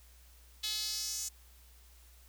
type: tone with high-pass filter sweep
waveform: sawtooth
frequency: 427.7 Hz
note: A4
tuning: 49 cents flat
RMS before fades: -37 dBFS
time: 0.63-1.29 s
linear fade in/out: 10 ms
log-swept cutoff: 3700 to 6800 Hz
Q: 3.1
effects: added 60 Hz sine -57 dBFS peak until 2.28 s + white hiss -63 dBFS RMS until 2.28 s